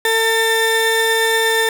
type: tone pair together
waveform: 30% pulse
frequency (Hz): 450.1 / 1792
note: A4 / A6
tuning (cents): +39 / +31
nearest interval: 2 octaves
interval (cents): 2392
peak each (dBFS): -14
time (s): 0.05-1.69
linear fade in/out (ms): 2
effects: none